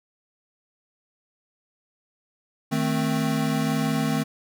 square chord, A diminished, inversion second, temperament equal, 155.56 / 220 / 261.6 Hz, Eb3 / A3 / C4, 0 / 0 / 0 cents, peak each -27 dBFS, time 2.71-4.24 s, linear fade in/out 20 ms, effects none

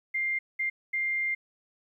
sine tone bursts at uneven times, 2100 Hz, C7, 6 cents sharp, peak -26 dBFS, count 3, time 0.14-0.39 / 0.59-0.7 / 0.93-1.35 s, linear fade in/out 10 ms, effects 11-bit

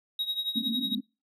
triangle tone with tremolo, 3799 Hz, A#7, 32 cents sharp, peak -24 dBFS, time 0.19-0.95 s, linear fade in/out 2 ms, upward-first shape triangle, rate 11 Hz, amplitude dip 85%
white band-pass noise, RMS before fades -33 dBFS, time 0.55-1.01 s, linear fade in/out 10 ms, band 210 to 270 Hz, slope 96 dB/octave
effects noise-tail reverb RT60 0.3 s tail -26 dB re dry

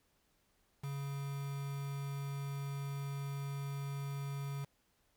triangle tone with quantisation, 139.7 Hz, C#3, 14 cents sharp, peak -36 dBFS, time 0.83-4.65 s, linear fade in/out 10 ms, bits 8, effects pink hiss -75 dBFS RMS until 5.16 s

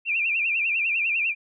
sine tone with vibrato, 2548 Hz, D#7, 41 cents sharp, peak -21 dBFS, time 0.05-1.35 s, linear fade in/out 50 ms, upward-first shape sine, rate 10 Hz, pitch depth 140 cents each way, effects none

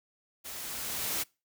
white noise with level ramp, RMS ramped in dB -42 to -31 dBFS, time 0.44-1.24 s, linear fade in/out 20 ms, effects noise-tail reverb RT60 0.3 s tail -26 dB re dry

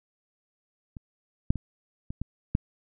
clicks, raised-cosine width 5 ms, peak -27 / -8 / -21 / -22 / -19 / -10 dBFS, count 6, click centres 0.968 / 1.505 / 1.557 / 2.105 / 2.216 / 2.551 s, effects none

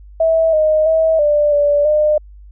sine tone with pitch steps, 650 / 620 / 643 / 591 / 581 / 605 Hz, E5 / D#5 / E5 / D5 / D5 / D#5, -24 / -6 / -43 / +11 / -19 / -49 cents, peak -10 dBFS, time 0.2-2.18 s, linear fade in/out 5 ms, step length 330 ms, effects added 50 Hz sine -36 dBFS peak until 2.51 s

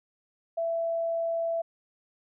sine tone, 666 Hz, E5, 18 cents sharp, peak -26 dBFS, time 0.57-1.62 s, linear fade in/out 10 ms, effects none

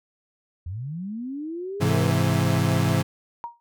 sine linear sweep, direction up, 79 to 500 Hz, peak -29 dBFS, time 0.66-2.11 s, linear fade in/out 5 ms
35% pulse chord, Ab augmented, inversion none, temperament equal, 103.83 / 130.81 / 164.81 Hz, Ab2 / C3 / E3, 0 / 0 / 0 cents, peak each -22 dBFS, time 1.8-3.03 s, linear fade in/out 20 ms
sine tone with exponential decay, 942 Hz, A#5, 18 cents sharp, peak -26 dBFS, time 3.44-3.6 s, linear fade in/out 0 ms, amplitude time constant 33 ms
effects none

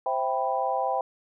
sine chord, C major seventh, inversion none, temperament equal, 523.3 / 659.3 / 784 / 987.8 Hz, C5 / E5 / G5 / B5, 0 / 0 / 0 / 0 cents, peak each -30 / -31 / -27 / -31 dBFS, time 0.06-1.01 s, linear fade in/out 2 ms, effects none

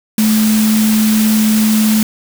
sine tone in noise, 216.8 Hz, A3, 25 cents flat, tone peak -9 dBFS, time 0.18-2.03 s, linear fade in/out 2 ms, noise white, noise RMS -20 dBFS, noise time 0.18-2.03 s, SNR +8 dB, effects none

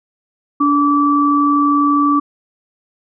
sine tone pair together, 289.2 / 1157 Hz, D4 / D6, -27 / -26 cents, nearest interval 2 octaves, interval 2401 cents, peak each -13 dBFS, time 0.6-2.2 s, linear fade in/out 10 ms, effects none

